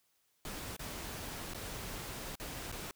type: noise with dropouts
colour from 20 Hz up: pink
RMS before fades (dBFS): -43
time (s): 0.45-2.91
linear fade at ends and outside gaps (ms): 1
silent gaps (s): 0.765-0.793 / 1.536-1.546 / 2.355-2.399 / 2.717-2.724
effects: white hiss -75 dBFS RMS until 2.95 s